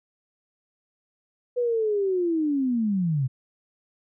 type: linear sweep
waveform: sine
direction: down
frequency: 496.7 to 123.47 Hz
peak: -21 dBFS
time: 1.56-3.28 s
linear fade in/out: 20 ms
effects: none